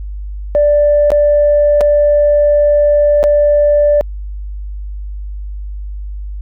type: tone with dropouts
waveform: sine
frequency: 587.3 Hz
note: D5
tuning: in tune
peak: -6 dBFS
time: 0.55-4.01 s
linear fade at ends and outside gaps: 0 ms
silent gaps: 1.104-1.118 / 1.808-1.812 / 3.23-3.239 s
effects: tanh soft clip ceiling -2 dBFS + added 50 Hz sine -21 dBFS peak until 6.41 s